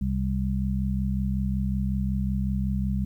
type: harmonic tone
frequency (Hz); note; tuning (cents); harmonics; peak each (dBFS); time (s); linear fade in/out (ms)
65.41; C2; 0; 1 / 2 / 3; -27 / -30 / -27; 0.01-3.05; 5
effects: 10-bit